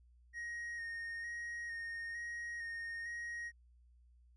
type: tone with vibrato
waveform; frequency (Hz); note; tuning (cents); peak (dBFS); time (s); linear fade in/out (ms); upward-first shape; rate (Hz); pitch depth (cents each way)
triangle; 1864.7; A#6; 0; -39; 0.33-3.52; 50; square; 1.1; 17
effects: added 60 Hz sine -62 dBFS peak until 4.36 s + resampled to 24000 Hz